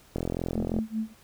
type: click train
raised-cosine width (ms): 2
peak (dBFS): -16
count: 28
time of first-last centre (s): 0.16-0.788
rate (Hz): 43
type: tone with tremolo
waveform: sine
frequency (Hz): 220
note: A3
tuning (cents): 0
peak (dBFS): -25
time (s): 0.54-1.14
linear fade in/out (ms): 50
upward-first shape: sine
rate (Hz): 5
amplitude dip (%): 95
effects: pink hiss -57 dBFS RMS until 1.23 s